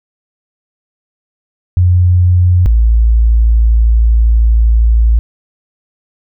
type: tone pair in turn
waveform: sine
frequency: 89.4 / 56.32 Hz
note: F2 / A1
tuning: +41 / +41 cents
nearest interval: minor sixth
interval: 800 cents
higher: first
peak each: -5 dBFS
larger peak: neither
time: 1.77-2.66 / 2.66-5.19 s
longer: second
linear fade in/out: 0 ms
effects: none